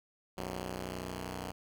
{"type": "tone pair together", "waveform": "5% pulse", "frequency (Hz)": [61.74, 92.5], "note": ["B1", "F#2"], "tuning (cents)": [0, 0], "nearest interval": "perfect fifth", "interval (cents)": 700, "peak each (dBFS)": [-30, -30], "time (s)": [0.37, 1.52], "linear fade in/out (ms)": 10, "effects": []}